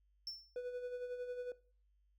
triangle tone with exponential decay, 5390 Hz, E8, 38 cents sharp, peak -38 dBFS, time 0.27-0.56 s, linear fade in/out 1 ms, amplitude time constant 63 ms
triangle tone with tremolo, 493.9 Hz, B4, in tune, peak -36 dBFS, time 0.56-1.52 s, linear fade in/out 2 ms, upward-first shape sine, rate 11 Hz, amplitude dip 50%
effects noise-tail reverb RT60 0.4 s tail -18 dB re dry + added 50 Hz sine -70 dBFS peak until 2.18 s

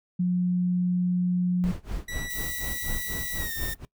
sine tone, 179.3 Hz, F3, 46 cents sharp, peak -21 dBFS, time 0.19-1.72 s, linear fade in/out 10 ms
brown noise with tremolo, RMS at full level -31 dBFS, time 1.64-3.85 s, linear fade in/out 0 ms, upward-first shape sine, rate 4.1 Hz, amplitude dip 95%
sawtooth tone with pitch glide, 1952 to 1821.3 Hz, B6 to A#6, -21 to -41 cents, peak -31 dBFS, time 2.08-3.74 s, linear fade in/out 5 ms, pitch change -120 cents, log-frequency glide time 3.37-3.53 s
violet noise, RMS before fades -35 dBFS, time 2.29-3.75 s, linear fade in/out 20 ms
effects noise-tail reverb RT60 0.1 s tail -21 dB re dry

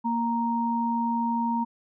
sine tone pair together, 233.1 / 932.3 Hz, A#3 / A#5, 0 / 0 cents, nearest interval 2 octaves, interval 2400 cents, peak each -26 dBFS, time 0.04-1.65 s, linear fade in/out 20 ms, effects none

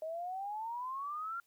sine exponential sweep, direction up, 622.3 to 1396.9 Hz, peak -37 dBFS, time 0.02-1.4 s, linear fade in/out 2 ms, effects white hiss -74 dBFS RMS until 1.46 s

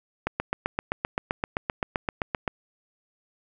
click train, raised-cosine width 0.5 ms, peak -10 dBFS, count 18, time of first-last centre 0.27-2.478 s, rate 7.7 Hz, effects none

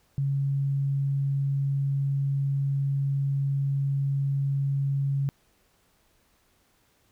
sine tone, 138.59 Hz, C#3, in tune, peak -23 dBFS, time 0.18-5.29 s, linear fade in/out 0 ms, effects pink hiss -66 dBFS RMS until 7.11 s

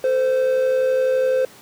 triangle tone pair together, 445.9 / 517.8 Hz, A4 / C5, +23 / -18 cents, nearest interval minor third, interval 259 cents, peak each -24 / -14 dBFS, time 0.04-1.45 s, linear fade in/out 2 ms, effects pink hiss -45 dBFS RMS until 1.61 s + high-pass 150 Hz 12 dB/octave

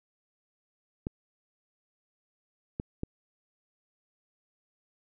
clicks, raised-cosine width 3 ms, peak -19 dBFS, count 3, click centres 1.069 / 2.799 / 3.034 s, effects none

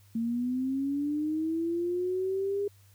sine linear sweep, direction up, 225.4 to 408 Hz, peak -27 dBFS, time 0.15-2.68 s, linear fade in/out 5 ms, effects added 99 Hz sine -56 dBFS peak until 2.94 s + white hiss -64 dBFS RMS until 2.94 s

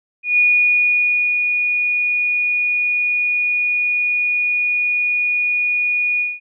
sine tone with ADSR envelope, 2453 Hz, D#7, 25 cents flat, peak -10 dBFS, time 0.23-6.4 s, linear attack 150 ms, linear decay 990 ms, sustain -5 dB, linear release 200 ms, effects none

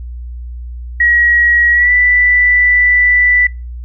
sine tone with pitch glide, 1906 to 1976.6 Hz, A#6 to B6, +38 to +1 cents, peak -7 dBFS, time 1-3.47 s, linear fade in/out 5 ms, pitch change +63 cents, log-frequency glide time 1.72-1.92 s, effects noise-tail reverb RT60 0.3 s tail -25 dB re dry + added 60 Hz sine -23 dBFS peak until 3.84 s

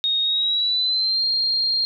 sine tone with pitch glide, 3729 to 4210 Hz, A#7 to C8, 0 to +10 cents, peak -18 dBFS, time 0.04-1.85 s, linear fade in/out 0 ms, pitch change +210 cents, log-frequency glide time 0.22-1.23 s, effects none

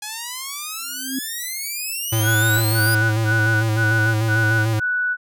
5% pulse exponential sweep, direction up, 830.6 to 4943 Hz, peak -16 dBFS, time 0.02-2.95 s, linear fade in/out 5 ms
sine tone with exponential growth, 264.5 Hz, C4, 19 cents sharp, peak -20 dBFS, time 0.79-1.19 s, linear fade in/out 5 ms, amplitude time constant 86 ms
square tone with vibrato, 110 Hz, A2, in tune, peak -18 dBFS, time 2.12-4.8 s, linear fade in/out 10 ms, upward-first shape square, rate 6.7 Hz, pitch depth 34 cents each way
sine tone bursts, 1480 Hz, F#6, in tune, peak -18 dBFS, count 6, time 2.23-5.17 s, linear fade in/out 50 ms, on 390 ms, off 120 ms
effects none

